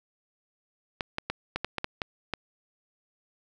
clicks, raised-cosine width 0.3 ms, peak -13 dBFS, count 9, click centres 1.008 / 1.184 / 1.3 / 1.56 / 1.646 / 1.783 / 1.844 / 2.018 / 2.337 s, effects none

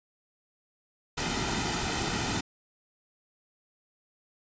pink noise with comb filter, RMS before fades -30 dBFS, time 1.17-2.41 s, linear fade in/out 10 ms, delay 1.8 ms, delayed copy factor -0.6, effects resampled to 16000 Hz

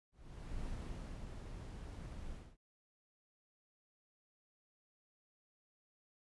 brown noise with ADSR envelope, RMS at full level -43 dBFS, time 0.12-2.57 s, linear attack 520 ms, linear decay 580 ms, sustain -4 dB, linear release 240 ms, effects resampled to 24000 Hz

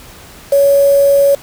sine tone with quantisation, 560 Hz, C#5, 18 cents sharp, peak -6 dBFS, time 0.52-1.35 s, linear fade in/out 5 ms, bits 4, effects pink hiss -37 dBFS RMS until 1.42 s

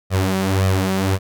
sawtooth tone with flanger, 95.3 Hz, G2, 48 cents flat, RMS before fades -18 dBFS, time 0.1-1.19 s, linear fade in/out 50 ms, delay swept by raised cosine 1.6 to 5.2 ms, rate 1.8 Hz, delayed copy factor +0.7, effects none

